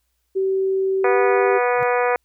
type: tone with pitch glide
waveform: sine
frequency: 383.6 to 392.6 Hz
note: G4 to G4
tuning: -37 to +3 cents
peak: -17 dBFS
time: 0.35-1.59 s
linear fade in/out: 20 ms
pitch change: +40 cents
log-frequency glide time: 1-1.23 s
type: harmonic tone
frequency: 245.1 Hz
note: B3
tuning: 13 cents flat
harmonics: 2 / 3 / 4 / 5 / 6 / 7 / 8 / 9 / 10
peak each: -19 / -23 / -25 / -27 / -29 / -30 / -31 / -32 / -33 dBFS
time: 1.04-2.16 s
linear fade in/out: 2 ms
type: tone with exponential growth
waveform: sine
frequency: 130.81 Hz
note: C3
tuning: in tune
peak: -27 dBFS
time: 1.74-1.83 s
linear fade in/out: 0 ms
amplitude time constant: 18 ms
effects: added 60 Hz sine -70 dBFS peak until 2.24 s + white hiss -72 dBFS RMS until 2.24 s